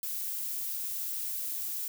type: noise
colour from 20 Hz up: violet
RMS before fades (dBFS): -35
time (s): 0.03-1.88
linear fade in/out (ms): 2
effects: none